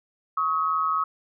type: tone pair together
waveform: sine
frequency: 1108.7 / 1271.7 Hz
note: C#6 / D#6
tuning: 0 / +37 cents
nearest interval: major second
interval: 237 cents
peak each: -26 / -23 dBFS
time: 0.37-1.04 s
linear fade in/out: 5 ms
effects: none